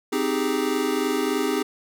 square chord, Ab major seventh, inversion first, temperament equal, 261.6 / 311.1 / 392 / 415.3 Hz, C4 / Eb4 / G4 / Ab4, 0 / 0 / 0 / 0 cents, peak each -28 dBFS, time 0.12-1.63 s, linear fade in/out 10 ms, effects none

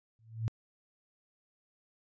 sine tone with exponential growth, 112.5 Hz, A2, 39 cents sharp, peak -26 dBFS, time 0.19-0.48 s, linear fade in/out 0 ms, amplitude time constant 63 ms, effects resampled to 16000 Hz

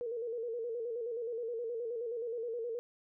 sine tone with vibrato, 466.8 Hz, A#4, 2 cents sharp, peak -35 dBFS, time 0.01-2.79 s, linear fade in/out 0 ms, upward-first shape square, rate 9.5 Hz, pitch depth 61 cents each way, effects none

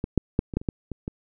clicks, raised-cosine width 3 ms, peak -14 / -6 / -7 / -20 / -10 / -25 / -11 / -19 / -17 dBFS, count 9, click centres 0.041 / 0.177 / 0.391 / 0.538 / 0.57 / 0.615 / 0.688 / 0.917 / 1.079 s, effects none

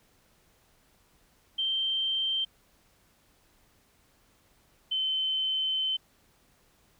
sine tone pair in turn, 3136 / 3071 Hz, G7 / G7, 0 / -36 cents, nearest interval unison, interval 36 cents, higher first, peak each -26 dBFS, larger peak neither, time 1.58-2.45 / 4.91-5.97 s, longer second, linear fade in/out 10 ms, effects pink hiss -65 dBFS RMS until 6.99 s

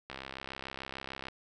click train, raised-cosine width 0.3 ms, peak -24 dBFS, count 80, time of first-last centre 0.1-1.284 s, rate 66.7 Hz, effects none

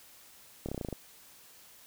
slowing click train, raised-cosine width 2 ms, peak -22 dBFS, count 9, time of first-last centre 0.66-0.927 s, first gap 27 ms, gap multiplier 1.06, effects white hiss -56 dBFS RMS until 1.86 s

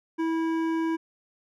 sine tone with hard clipping, 326.2 Hz, E4, 18 cents flat, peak -26 dBFS, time 0.18-0.97 s, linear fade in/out 20 ms, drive 12 dB, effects none

